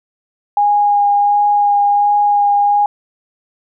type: tone with vibrato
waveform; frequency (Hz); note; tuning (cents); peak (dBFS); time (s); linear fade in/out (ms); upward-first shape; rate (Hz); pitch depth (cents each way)
sine; 819; G#5; -24; -9; 0.57-2.86; 2; sine; 1.4; 11
effects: none